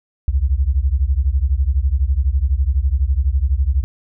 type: beating tone pair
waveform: sine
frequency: 62.3 / 74.3 Hz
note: B1 / D2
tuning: +16 / +21 cents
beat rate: 12 Hz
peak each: -16 / -17 dBFS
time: 0.28-3.84 s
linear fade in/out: 0 ms
effects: none